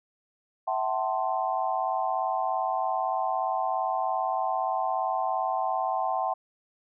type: chord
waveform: sine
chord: F# half-diminished seventh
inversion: third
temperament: equal with one note detuned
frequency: 659.3 / 756.8 / 880 / 1046.5 Hz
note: E5 / F#5 / A5 / C6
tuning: 0 / +39 / 0 / 0 cents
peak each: -32 / -28 / -32 / -32 dBFS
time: 0.67-6.34 s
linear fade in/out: 10 ms
effects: none